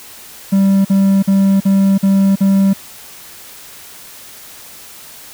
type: tone bursts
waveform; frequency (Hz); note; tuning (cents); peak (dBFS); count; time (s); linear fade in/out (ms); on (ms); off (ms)
triangle; 195.1; G3; -8; -6; 6; 0.52-2.735; 10; 330; 47
effects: white hiss -36 dBFS RMS until 5.33 s